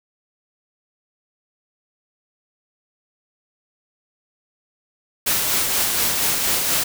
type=noise with tremolo; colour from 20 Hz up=white; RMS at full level=-19 dBFS; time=5.26-6.84 s; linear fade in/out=10 ms; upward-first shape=sine; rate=4.2 Hz; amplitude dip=30%; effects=none